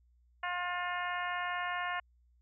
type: harmonic tone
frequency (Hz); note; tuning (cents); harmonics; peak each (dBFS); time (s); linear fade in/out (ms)
355.5; F4; +31; 2 / 3 / 4 / 5 / 6 / 7 / 8; -39 / -38 / -41 / -39 / -44 / -49 / -47; 0.43-2; 5
effects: added 60 Hz sine -64 dBFS peak until 2.41 s